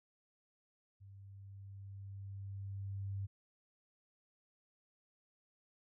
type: tone with level ramp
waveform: sine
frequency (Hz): 98.4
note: G2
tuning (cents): +7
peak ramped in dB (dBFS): -53 to -37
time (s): 1-3.27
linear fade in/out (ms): 20
effects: none